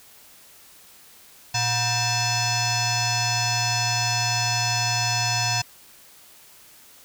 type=tone with frequency modulation; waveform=sine; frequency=2637 Hz; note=E7; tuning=in tune; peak=-18 dBFS; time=1.54-5.62 s; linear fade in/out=10 ms; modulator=840 Hz; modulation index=4.3; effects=tanh soft clip ceiling -19 dBFS + white hiss -50 dBFS RMS until 7.04 s